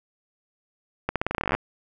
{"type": "accelerating click train", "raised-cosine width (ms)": 0.5, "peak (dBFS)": -9, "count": 17, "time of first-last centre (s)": [1.09, 1.55], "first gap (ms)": 67, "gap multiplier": 0.87, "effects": []}